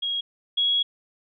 sine tone pair in turn, 3289 / 3327 Hz, G#7 / G#7, -18 / +2 cents, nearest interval unison, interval 20 cents, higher second, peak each -24 / -19 dBFS, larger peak second, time 0.02-0.21 / 0.57-0.83 s, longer second, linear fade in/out 10 ms, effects none

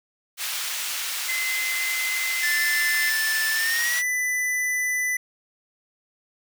pink high-pass noise, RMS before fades -29 dBFS, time 0.37-4.03 s, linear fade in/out 50 ms, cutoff 1900 Hz, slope 12 dB/octave
sine tone, 2055 Hz, C7, 32 cents flat, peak -25 dBFS, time 1.28-3.1 s, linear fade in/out 10 ms
square tone with pitch glide, 1757 to 1995.1 Hz, A6 to B6, -3 to +17 cents, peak -23 dBFS, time 2.43-5.17 s, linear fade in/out 5 ms, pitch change +220 cents, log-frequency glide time 3.54-4.06 s
effects none

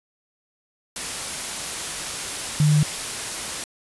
sine tone in noise, 150.3 Hz, D3, 40 cents sharp, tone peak -14 dBFS, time 2.6-2.83 s, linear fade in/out 2 ms, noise white, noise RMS -29 dBFS, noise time 0.96-3.64 s, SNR +12 dB, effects resampled to 24000 Hz

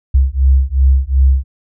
sine beating tone pair, 65.41 / 68.11 Hz, C2 / C#2, 0 / -30 cents, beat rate 2.7 Hz, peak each -11 dBFS, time 0.14-1.44 s, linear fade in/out 10 ms, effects none

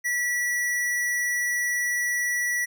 square tone, 1947 Hz, B6, 25 cents flat, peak -24 dBFS, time 0.04-2.66 s, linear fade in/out 20 ms, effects none

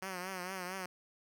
5% pulse tone with vibrato, 185 Hz, F#3, in tune, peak -28 dBFS, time 0.02-0.86 s, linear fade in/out 2 ms, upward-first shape triangle, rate 4.4 Hz, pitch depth 88 cents each way, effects none

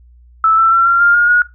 sine tone with pitch steps, 1313 / 1334.4 / 1356.2 / 1378.3 / 1400.8 / 1423.6 / 1446.8 Hz, E6 / E6 / E6 / F6 / F6 / F6 / F#6, -7 / +21 / +49 / -23 / +5 / +33 / -39 cents, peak -7 dBFS, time 0.44-1.42 s, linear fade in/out 2 ms, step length 140 ms, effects noise-tail reverb RT60 0.2 s tail -17 dB re dry + added 60 Hz sine -41 dBFS peak until 1.54 s

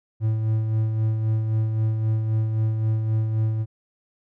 triangle tone with tremolo, 110 Hz, A2, in tune, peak -16 dBFS, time 0.2-3.66 s, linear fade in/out 50 ms, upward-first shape sine, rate 3.8 Hz, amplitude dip 40%, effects none

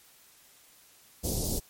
pink band-stop noise, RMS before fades -30 dBFS, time 1.23-1.6 s, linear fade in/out 20 ms, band 600 to 4800 Hz, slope 24 dB/octave, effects white hiss -58 dBFS RMS until 1.69 s + MP3 64 kbps

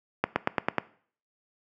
accelerating click train, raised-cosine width 0.5 ms, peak -7 dBFS, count 6, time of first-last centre 0.24-0.783 s, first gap 120 ms, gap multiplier 0.95, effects noise-tail reverb RT60 0.5 s tail -19 dB re dry + high-pass 150 Hz 12 dB/octave

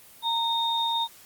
sine tone pair together, 922 / 3685 Hz, A#5 / A#7, -19 / -21 cents, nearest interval 2 octaves, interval 2398 cents, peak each -26 dBFS, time 0.22-1.08 s, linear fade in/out 50 ms, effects white hiss -51 dBFS RMS until 1.25 s + Opus 24 kbps

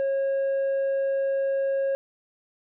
sine tone with tanh clipping, 545 Hz, C#5, 29 cents flat, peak -23 dBFS, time 0-1.95 s, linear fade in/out 0 ms, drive 3 dB, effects none

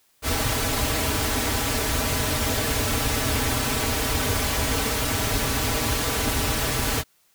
pink noise with comb filter, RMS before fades -24 dBFS, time 0.22-7.04 s, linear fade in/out 50 ms, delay 5.6 ms, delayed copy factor -1, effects white hiss -63 dBFS RMS until 7.34 s

